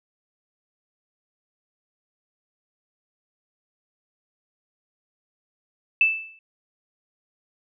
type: tone with exponential decay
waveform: sine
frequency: 2639 Hz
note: E7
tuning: 1 cent sharp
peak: -12 dBFS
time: 6.01-6.39 s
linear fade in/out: 2 ms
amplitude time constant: 82 ms
effects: none